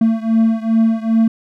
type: beating tone pair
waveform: triangle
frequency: 223.9 / 226.4 Hz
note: A3 / A3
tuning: +30 / +50 cents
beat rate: 2.5 Hz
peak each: -12 / -14 dBFS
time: 0.01-1.28 s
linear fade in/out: 5 ms
effects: none